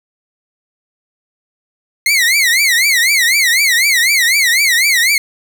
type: tone with vibrato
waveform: sawtooth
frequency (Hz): 2068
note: C7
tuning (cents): -21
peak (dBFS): -6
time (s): 2.06-5.18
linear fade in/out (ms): 2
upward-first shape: triangle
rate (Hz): 4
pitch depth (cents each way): 240
effects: 7-bit